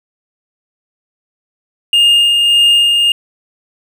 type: tone with tremolo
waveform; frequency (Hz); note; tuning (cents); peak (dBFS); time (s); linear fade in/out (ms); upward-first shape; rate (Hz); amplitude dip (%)
triangle; 2828; F7; +21; -4; 1.93-3.12; 2; sine; 1.7; 30
effects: none